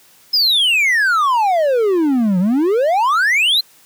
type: exponential two-way sweep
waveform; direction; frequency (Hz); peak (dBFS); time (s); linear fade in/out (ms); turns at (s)
triangle; down then up; 5200 to 174.61 to 4227; -10; 0.33-3.61; 10; 2.39
effects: white hiss -49 dBFS RMS until 3.85 s + high-pass 80 Hz 12 dB/octave